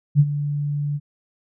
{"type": "tone with ADSR envelope", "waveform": "sine", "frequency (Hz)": 145.5, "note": "D3", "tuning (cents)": -16, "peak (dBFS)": -8, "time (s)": [0.15, 1], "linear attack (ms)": 47, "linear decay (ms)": 48, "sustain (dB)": -13, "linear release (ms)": 43, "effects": []}